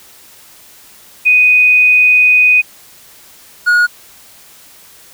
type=tone pair in turn; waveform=sine / triangle; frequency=2491 / 1445.3 Hz; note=D#7 / F#6; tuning=+1 / -41 cents; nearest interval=major sixth; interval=942 cents; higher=first; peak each=-5 dBFS; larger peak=neither; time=1.25-2.62 / 3.66-3.87 s; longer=first; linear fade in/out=20 ms; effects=white hiss -41 dBFS RMS until 5.13 s